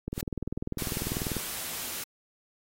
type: click train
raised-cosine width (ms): 3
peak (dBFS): -19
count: 27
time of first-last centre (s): 0.08-1.367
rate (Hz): 20.2
type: noise with exponential growth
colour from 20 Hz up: white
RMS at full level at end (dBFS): -30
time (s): 0.12-0.21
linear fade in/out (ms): 2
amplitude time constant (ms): 18
type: noise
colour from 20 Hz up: white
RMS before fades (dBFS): -36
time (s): 0.78-2.04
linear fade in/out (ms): 5
effects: AAC 48 kbps